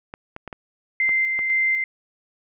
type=clicks; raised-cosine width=0.5 ms; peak=-19 dBFS; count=6; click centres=0.139 / 0.364 / 0.477 / 0.528 / 1.092 / 1.391 s
type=tone with tremolo; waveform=sine; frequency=2083 Hz; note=C7; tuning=8 cents flat; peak=-17 dBFS; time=1-1.84 s; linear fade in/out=2 ms; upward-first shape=square; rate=2 Hz; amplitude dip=35%
effects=none